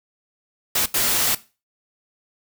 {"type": "noise bursts at uneven times", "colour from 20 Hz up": "white", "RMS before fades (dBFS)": -20, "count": 2, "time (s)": [[0.75, 0.86], [0.94, 1.35]], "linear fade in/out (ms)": 5, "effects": ["noise-tail reverb RT60 0.3 s tail -17 dB re dry"]}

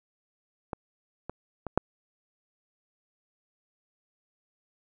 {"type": "clicks", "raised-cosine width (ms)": 1, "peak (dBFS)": [-18, -21, -20, -7], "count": 4, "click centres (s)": [0.732, 1.296, 1.667, 1.776], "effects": []}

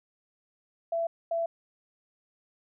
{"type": "tone pair in turn", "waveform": "sine", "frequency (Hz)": [669, 669], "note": ["E5", "E5"], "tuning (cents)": [25, 25], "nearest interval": "unison", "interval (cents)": 0, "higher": "neither", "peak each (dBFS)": -26, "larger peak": "neither", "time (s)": [[0.92, 1.07], [1.31, 1.46]], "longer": "neither", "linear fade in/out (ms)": 5, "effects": []}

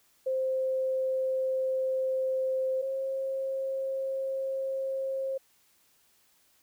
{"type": "tone pair in turn", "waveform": "sine", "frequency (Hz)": [523.3, 534.9], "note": ["C5", "C5"], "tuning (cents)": [0, 38], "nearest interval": "unison", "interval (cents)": 38, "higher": "second", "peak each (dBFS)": [-26, -29], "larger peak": "first", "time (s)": [[0.26, 2.82], [2.82, 5.38]], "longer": "neither", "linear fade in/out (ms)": 10, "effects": ["white hiss -66 dBFS RMS until 6.62 s"]}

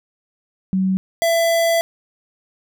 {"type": "tone pair in turn", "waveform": ["sine", "square"], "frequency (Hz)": [189.1, 668.3], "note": ["F#3", "E5"], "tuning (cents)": [38, 24], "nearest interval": "octave + minor seventh", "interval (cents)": 2186, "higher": "second", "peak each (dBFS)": -15, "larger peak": "neither", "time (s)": [[0.73, 0.97], [1.22, 1.81]], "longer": "second", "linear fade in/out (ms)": 0, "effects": []}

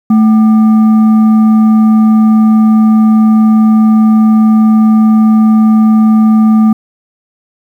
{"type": "tone with frequency modulation", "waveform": "sine", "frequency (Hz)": 218.8, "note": "A3", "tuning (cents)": -9, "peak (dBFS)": -3, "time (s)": [0.1, 6.73], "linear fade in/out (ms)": 5, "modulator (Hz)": 979, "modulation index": 0.22, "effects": ["7-bit"]}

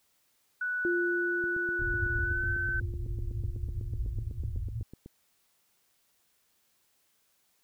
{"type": "tone with pitch glide", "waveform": "sine", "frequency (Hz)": [1480, 1529.5], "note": ["F#6", "G6"], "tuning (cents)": [0, -43], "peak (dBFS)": -29, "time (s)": [0.61, 2.8], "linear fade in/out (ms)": 5, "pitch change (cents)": 57, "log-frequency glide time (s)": [2.19, 2.48]}
{"type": "tone with exponential decay", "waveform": "sine", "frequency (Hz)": 349.2, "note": "F4", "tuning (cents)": 0, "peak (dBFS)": -26, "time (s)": [0.85, 4.63], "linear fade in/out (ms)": 0, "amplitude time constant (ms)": 820}
{"type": "click train", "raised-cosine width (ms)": 3, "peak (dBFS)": -32, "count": 30, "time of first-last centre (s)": [1.44, 5.06], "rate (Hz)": 8.01}
{"type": "low-pass noise", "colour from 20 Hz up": "white", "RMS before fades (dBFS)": -34, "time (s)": [1.79, 4.83], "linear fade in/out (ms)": 5, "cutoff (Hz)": 120, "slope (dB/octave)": 96}
{"effects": ["white hiss -71 dBFS RMS until 7.63 s"]}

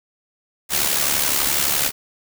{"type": "noise with amplitude modulation", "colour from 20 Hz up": "white", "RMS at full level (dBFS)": -17, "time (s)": [0.69, 1.92], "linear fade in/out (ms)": 50, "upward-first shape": "sine", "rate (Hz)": 71.8, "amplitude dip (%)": 60, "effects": []}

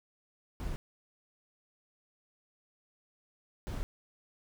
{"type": "noise bursts at uneven times", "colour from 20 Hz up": "brown", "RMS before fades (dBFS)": -36, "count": 2, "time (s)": [[0.6, 0.76], [3.67, 3.83]], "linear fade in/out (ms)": 0, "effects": []}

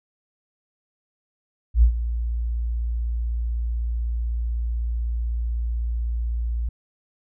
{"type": "tone with ADSR envelope", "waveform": "sine", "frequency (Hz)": 58, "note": "A#1", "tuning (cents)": -8, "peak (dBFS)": -9, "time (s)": [1.74, 6.69], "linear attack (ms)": 84, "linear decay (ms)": 92, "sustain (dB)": -13, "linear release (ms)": 4, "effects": []}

